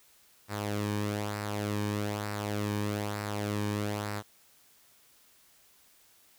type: tone with flanger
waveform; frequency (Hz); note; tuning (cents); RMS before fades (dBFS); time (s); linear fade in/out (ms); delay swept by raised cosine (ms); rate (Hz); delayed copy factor
sawtooth; 103.83; G#2; 0; -33; 0.48-4.23; 50; 0.3 to 1.5; 1.1; -0.55
effects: white hiss -62 dBFS RMS until 6.38 s